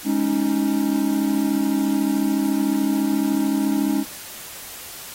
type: chord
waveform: triangle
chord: Ab suspended fourth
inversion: none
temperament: equal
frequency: 207.7 / 277.2 / 311.1 Hz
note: Ab3 / Db4 / Eb4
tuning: 0 / 0 / 0 cents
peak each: -22 / -19 / -21 dBFS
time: 0.04-4.05 s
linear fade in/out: 50 ms
effects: white hiss -37 dBFS RMS until 5.14 s + AAC 48 kbps